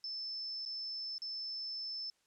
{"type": "tone with dropouts", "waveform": "sine", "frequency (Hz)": 5274, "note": "E8", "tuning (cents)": 0, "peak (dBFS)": -38, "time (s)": [0.04, 2.1], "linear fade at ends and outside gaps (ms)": 1, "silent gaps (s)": [[0.652, 0.66], [1.181, 1.219]], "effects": ["white hiss -75 dBFS RMS until 2.26 s", "low-pass 8000 Hz 12 dB/octave"]}